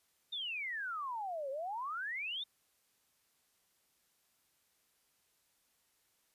sine exponential two-way sweep, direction down then up, 3700 to 523.3 to 3700 Hz, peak -37 dBFS, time 0.32-2.44 s, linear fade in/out 10 ms, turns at 1.5 s, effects white hiss -75 dBFS RMS until 6.34 s + resampled to 32000 Hz

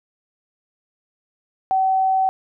sine tone, 762 Hz, G5, 49 cents flat, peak -15 dBFS, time 1.71-2.29 s, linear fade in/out 0 ms, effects none

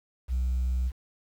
sine tone, 62.9 Hz, B1, 32 cents sharp, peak -22 dBFS, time 0.28-0.92 s, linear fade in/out 50 ms, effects tanh soft clip ceiling -23 dBFS + 9-bit

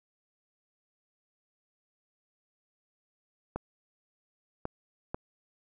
clicks, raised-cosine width 1 ms, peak -19 dBFS, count 3, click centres 3.56 / 4.654 / 5.145 s, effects none

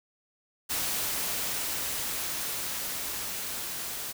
white noise with level ramp, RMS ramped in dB -30 to -36 dBFS, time 0.69-4.13 s, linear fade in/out 20 ms, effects none

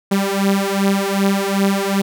sawtooth beating tone pair, 195.5 / 198.1 Hz, G3 / G3, -4 / +18 cents, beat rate 2.6 Hz, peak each -14 dBFS, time 0.11-2.02 s, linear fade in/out 10 ms, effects none

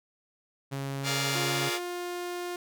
sawtooth tone with pitch glide, 137.5 to 138.38 Hz, C#3 to C#3, -14 to -3 cents, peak -28 dBFS, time 0.71-1.7 s, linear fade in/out 20 ms, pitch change +11 cents, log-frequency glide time 1.24-1.54 s
5% pulse chord, Bb dominant seventh, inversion third, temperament just, 419.5 / 466.2 / 582.7 / 699.2 Hz, Ab4 / Bb4 / D5 / F5, +17 / 0 / -14 / +2 cents, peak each -24 dBFS, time 1.03-1.8 s, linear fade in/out 50 ms
sawtooth tone, 353.6 Hz, F4, 22 cents sharp, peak -29 dBFS, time 1.35-2.56 s, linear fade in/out 2 ms
effects none

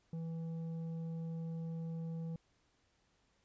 sine tone with tanh clipping, 164.2 Hz, E3, 6 cents flat, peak -40 dBFS, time 0.13-2.36 s, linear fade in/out 2 ms, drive 7 dB, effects pink hiss -75 dBFS RMS until 3.44 s + resampled to 16000 Hz

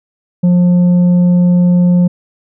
triangle tone with tanh clipping, 177.4 Hz, F3, 27 cents sharp, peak -7 dBFS, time 0.43-2.08 s, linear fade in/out 10 ms, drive 9 dB, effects none

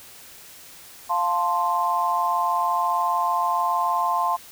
sine chord, F major, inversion none, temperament equal, 698.5 / 880 / 1046.5 Hz, F5 / A5 / C6, 0 / 0 / 0 cents, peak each -26 / -25 / -22 dBFS, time 1.09-4.37 s, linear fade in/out 20 ms, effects white hiss -45 dBFS RMS until 4.51 s

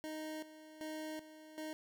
25% pulse tone with tremolo, 311.1 Hz, D#4, in tune, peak -38 dBFS, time 0.04-1.73 s, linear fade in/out 0 ms, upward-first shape square, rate 1.3 Hz, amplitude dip 75%, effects none

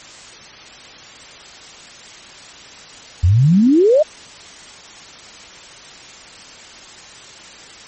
sine exponential sweep, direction up, 81 to 645 Hz, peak -8 dBFS, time 3.23-4.03 s, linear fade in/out 10 ms, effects white hiss -38 dBFS RMS until 7.87 s + MP3 32 kbps

